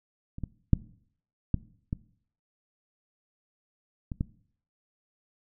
clicks, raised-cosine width 5 ms, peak -27 / -20 / -6 / -11 / -17 / -22 / -15 dBFS, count 7, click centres 0.384 / 0.437 / 0.733 / 1.543 / 1.929 / 4.118 / 4.209 s, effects noise-tail reverb RT60 0.6 s tail -20 dB re dry

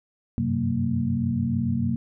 sine tone cluster, 92.8 / 99.6 / 129.9 / 188 / 230.9 Hz, F#2 / G2 / C3 / F#3 / A#3, +6 / +28 / -12 / +28 / -16 cents, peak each -31 / -33 / -27 / -30 / -25 dBFS, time 0.38-1.96 s, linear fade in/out 0 ms, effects none

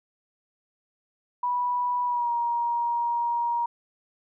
sine tone with pitch glide, 980 to 945.5 Hz, B5 to A#5, -14 to +24 cents, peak -23 dBFS, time 1.43-3.66 s, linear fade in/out 5 ms, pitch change -62 cents, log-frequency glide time 2.05-2.32 s, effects none

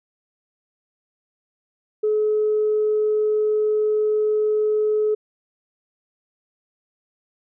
sine tone, 426.8 Hz, G#4, 47 cents sharp, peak -16 dBFS, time 2.03-5.15 s, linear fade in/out 10 ms, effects tanh soft clip ceiling -12 dBFS

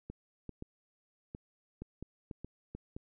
clicks, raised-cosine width 3 ms, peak -29 dBFS, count 10, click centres 0.1 / 0.493 / 0.624 / 1.349 / 1.82 / 2.026 / 2.312 / 2.446 / 2.75 / 2.965 s, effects none

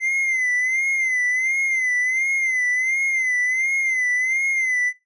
triangle tone with vibrato, 2062 Hz, C7, 26 cents flat, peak -17 dBFS, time 0-4.93 s, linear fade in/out 50 ms, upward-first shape sine, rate 1.4 Hz, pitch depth 75 cents each way, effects noise-tail reverb RT60 0.2 s tail -18 dB re dry + resampled to 24000 Hz

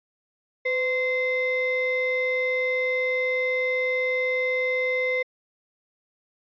triangle ring-modulated tone, 782 Hz, G5, 4 cents flat, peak -17 dBFS, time 0.65-5.23 s, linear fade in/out 10 ms, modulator 1290 Hz, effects resampled to 11025 Hz

